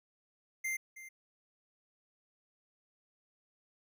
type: tone with echo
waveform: square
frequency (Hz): 2093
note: C7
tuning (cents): 0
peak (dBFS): -34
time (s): 0.64-0.77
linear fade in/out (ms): 10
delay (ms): 320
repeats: 1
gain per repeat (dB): -14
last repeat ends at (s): 1.09
effects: none